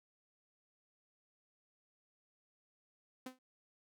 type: tone with exponential decay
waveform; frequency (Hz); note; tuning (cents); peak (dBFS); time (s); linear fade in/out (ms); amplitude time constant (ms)
sawtooth; 256.8; C4; -32; -37; 3.26-3.39; 5; 27
effects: none